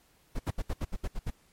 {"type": "noise bursts", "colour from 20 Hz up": "brown", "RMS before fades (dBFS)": -30, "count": 9, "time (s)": [0.35, 1.306], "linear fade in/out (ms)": 10, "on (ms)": 44, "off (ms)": 70, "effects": ["pink hiss -65 dBFS RMS until 1.52 s", "MP3 64 kbps"]}